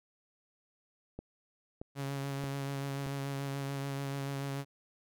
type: click train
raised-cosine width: 2 ms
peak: -28 dBFS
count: 4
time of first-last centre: 1.19-3.065 s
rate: 1.6 Hz
type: tone with vibrato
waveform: sawtooth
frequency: 138.59 Hz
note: C#3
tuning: in tune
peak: -31 dBFS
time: 1.95-4.65 s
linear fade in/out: 50 ms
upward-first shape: sine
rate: 6.9 Hz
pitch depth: 19 cents each way
effects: none

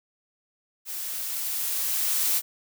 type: noise with level ramp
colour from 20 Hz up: blue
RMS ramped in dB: -34 to -23 dBFS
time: 0.85-2.42 s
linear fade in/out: 50 ms
effects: none

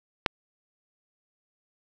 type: click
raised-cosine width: 0.3 ms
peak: -5 dBFS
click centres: 0.262 s
effects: none

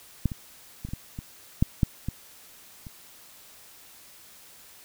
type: clicks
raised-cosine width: 5 ms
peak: -10 / -21 / -21 / -28 / -19 / -22 / -7 / -7 / -16 / -28 dBFS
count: 10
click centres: 0.257 / 0.318 / 0.85 / 0.888 / 0.935 / 1.189 / 1.625 / 1.832 / 2.086 / 2.868 s
effects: white hiss -51 dBFS RMS until 4.84 s

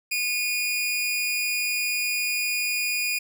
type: tone with amplitude modulation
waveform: sawtooth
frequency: 2451 Hz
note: D#7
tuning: 27 cents flat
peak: -18 dBFS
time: 0.11-3.19 s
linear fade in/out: 10 ms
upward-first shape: sine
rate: 232 Hz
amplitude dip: 50%
effects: none

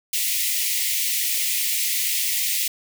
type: high-pass noise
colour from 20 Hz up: white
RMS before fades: -23 dBFS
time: 0.13-2.68 s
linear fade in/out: 5 ms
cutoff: 1900 Hz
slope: 96 dB/octave
effects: none

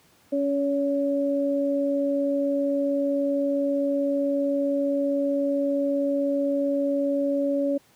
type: tone pair together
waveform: sine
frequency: 279.6 / 564.1 Hz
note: C#4 / C#5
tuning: +15 / +30 cents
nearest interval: octave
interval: 1215 cents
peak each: -24 dBFS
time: 0.32-7.78 s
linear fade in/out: 10 ms
effects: pink hiss -59 dBFS RMS until 7.95 s + high-pass 100 Hz 12 dB/octave

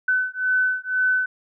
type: beating tone pair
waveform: sine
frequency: 1509 / 1511 Hz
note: F#6 / F#6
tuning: +34 / +36 cents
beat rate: 2 Hz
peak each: -22 dBFS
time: 0.08-1.26 s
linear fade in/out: 5 ms
effects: none

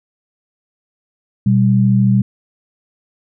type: tone pair together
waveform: sine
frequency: 122.34 / 196 Hz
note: B2 / G3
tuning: -16 / 0 cents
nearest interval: minor sixth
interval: 816 cents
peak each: -12 dBFS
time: 1.46-2.22 s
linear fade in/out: 5 ms
effects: none

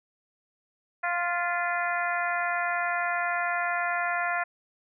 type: harmonic tone with a mistuned harmonic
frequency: 349.6 Hz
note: F4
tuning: 2 cents sharp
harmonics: 2 / 3 / 4 / 5 / 6 / 7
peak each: -30 / -34 / -31 / -32 / -35 / -39 dBFS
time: 1.03-4.44 s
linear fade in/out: 10 ms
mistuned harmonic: 6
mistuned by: -43 cents
effects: none

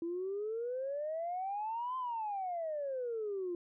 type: exponential two-way sweep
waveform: sine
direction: up then down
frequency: 330.6 to 1042 to 343 Hz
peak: -34 dBFS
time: 0.02-3.55 s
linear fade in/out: 2 ms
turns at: 1.97 s
effects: tanh soft clip ceiling -30 dBFS

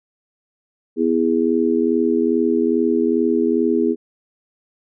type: chord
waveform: sine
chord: E major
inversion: second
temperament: just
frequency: 247.2 / 329.6 / 412 Hz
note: B3 / E4 / G#4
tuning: +2 / 0 / -14 cents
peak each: -19 dBFS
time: 0.96-3.96 s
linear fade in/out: 50 ms
effects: none

